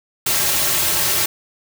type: noise with comb filter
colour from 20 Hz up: white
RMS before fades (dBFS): -18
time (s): 0.26-1.26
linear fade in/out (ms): 5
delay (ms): 4.1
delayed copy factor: -0.9
effects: none